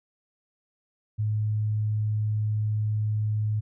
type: tone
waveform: sine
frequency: 106.9 Hz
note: A2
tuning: 49 cents flat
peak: -23 dBFS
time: 1.18-3.61 s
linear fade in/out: 20 ms
effects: none